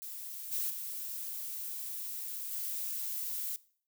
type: noise with level steps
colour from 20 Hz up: violet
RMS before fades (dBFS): -43 / -34 / -40 / -37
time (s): 0.02-3.56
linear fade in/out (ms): 0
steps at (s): 0.51 / 0.69 / 2.51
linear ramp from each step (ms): 20
effects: noise-tail reverb RT60 0.5 s tail -20 dB re dry